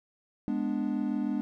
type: chord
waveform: triangle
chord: G# diminished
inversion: none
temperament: equal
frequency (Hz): 207.7 / 246.9 / 293.7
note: G#3 / B3 / D4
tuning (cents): 0 / 0 / 0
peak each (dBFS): -30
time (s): 0.48-1.41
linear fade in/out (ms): 0
effects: none